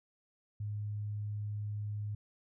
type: tone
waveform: sine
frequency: 104.4 Hz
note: G#2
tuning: 10 cents sharp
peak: -35 dBFS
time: 0.6-2.15 s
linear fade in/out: 5 ms
effects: none

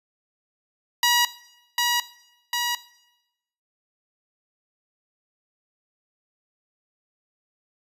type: tone with echo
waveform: 10% pulse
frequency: 962 Hz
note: B5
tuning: 46 cents flat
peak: -8 dBFS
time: 1.03-1.25 s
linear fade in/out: 2 ms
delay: 750 ms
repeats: 2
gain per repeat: -3 dB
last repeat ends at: 2.75 s
effects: noise-tail reverb RT60 0.9 s tail -18 dB re dry + resampled to 32000 Hz

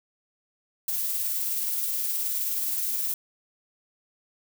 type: noise with tremolo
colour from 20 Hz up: violet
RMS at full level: -27 dBFS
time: 0.88-3.14 s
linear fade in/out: 2 ms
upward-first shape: sine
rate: 19 Hz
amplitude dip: 25%
effects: none

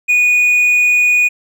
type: tone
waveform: triangle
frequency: 2464 Hz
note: D#7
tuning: 17 cents flat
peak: -7 dBFS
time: 0.08-1.29 s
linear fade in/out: 20 ms
effects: none

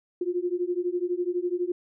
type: beating tone pair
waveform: sine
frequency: 349.2 / 361.2 Hz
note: F4 / F#4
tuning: 0 / -42 cents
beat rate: 12 Hz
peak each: -28 dBFS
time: 0.21-1.72 s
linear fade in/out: 5 ms
effects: none

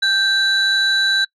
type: tone pair together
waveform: sine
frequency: 1568 / 3951 Hz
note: G6 / B7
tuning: 0 / 0 cents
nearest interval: octave + major third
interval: 1600 cents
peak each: -15 dBFS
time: 0.02-1.25 s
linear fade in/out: 10 ms
effects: noise-tail reverb RT60 0.1 s tail -24 dB re dry + tanh soft clip ceiling -9 dBFS

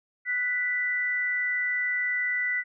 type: tone pair together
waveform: sine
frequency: 1480 / 1980.3 Hz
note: F#6 / B6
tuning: 0 / +4 cents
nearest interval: perfect fourth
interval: 504 cents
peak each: -33 / -25 dBFS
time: 0.25-2.64 s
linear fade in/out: 50 ms
effects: none

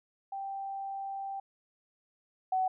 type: tone pair in turn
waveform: sine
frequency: 784 / 750.7 Hz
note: G5 / F#5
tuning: 0 / +25 cents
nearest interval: minor second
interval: 75 cents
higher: first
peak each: -35 / -26 dBFS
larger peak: second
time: 0.32-1.4 / 2.52-2.68 s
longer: first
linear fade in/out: 5 ms
effects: none

